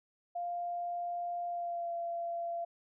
sine tone with pitch glide, 698.5 to 683.7 Hz, F5 to F5, 0 to -37 cents, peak -34 dBFS, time 0.35-2.65 s, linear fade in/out 10 ms, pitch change -37 cents, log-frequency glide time 1.47-1.93 s, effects none

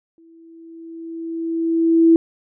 sine tone with exponential growth, 329.6 Hz, E4, in tune, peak -7 dBFS, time 0.18-2.16 s, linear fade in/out 1 ms, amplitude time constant 430 ms, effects none

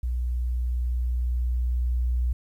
sine tone with level ramp, 61 Hz, B1, 21 cents flat, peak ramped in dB -24 to -21 dBFS, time 0.03-2.33 s, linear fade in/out 5 ms, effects 10-bit

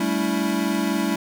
square chord, A dominant seventh, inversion third, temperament equal with one note detuned, 196 / 220 / 284 / 329.6 Hz, G3 / A3 / C#4 / E4, 0 / 0 / +42 / 0 cents, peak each -27 dBFS, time 0-1.16 s, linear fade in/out 5 ms, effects none

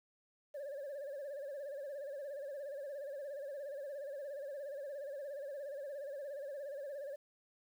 sine tone with vibrato, 564 Hz, C#5, 30 cents sharp, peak -39 dBFS, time 0.54-7.16 s, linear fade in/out 10 ms, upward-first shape sine, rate 17 Hz, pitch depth 96 cents each way, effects tanh soft clip ceiling -40 dBFS + 11-bit

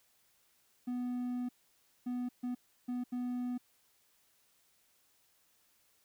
triangle tone bursts at uneven times, 246.9 Hz, B3, in tune, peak -32 dBFS, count 5, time 0.87-1.49 / 2.06-2.29 / 2.43-2.55 / 2.88-3.04 / 3.12-3.58 s, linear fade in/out 10 ms, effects white hiss -71 dBFS RMS until 6.04 s

